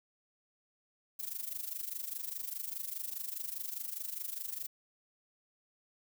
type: noise with amplitude modulation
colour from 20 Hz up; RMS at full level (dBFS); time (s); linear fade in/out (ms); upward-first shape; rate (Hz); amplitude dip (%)
violet; -37; 1.19-4.67; 10; sine; 24.9; 80
effects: none